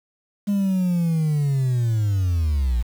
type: linear sweep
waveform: sine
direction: down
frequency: 205.3 to 55 Hz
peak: -15 dBFS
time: 0.47-2.83 s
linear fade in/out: 20 ms
effects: tanh soft clip ceiling -17 dBFS + 7-bit